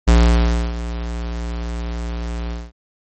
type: tone with ADSR envelope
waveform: square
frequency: 58.27 Hz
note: A#1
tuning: in tune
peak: -8 dBFS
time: 0.07-2.72 s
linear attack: 14 ms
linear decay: 640 ms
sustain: -15 dB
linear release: 210 ms
effects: MP3 32 kbps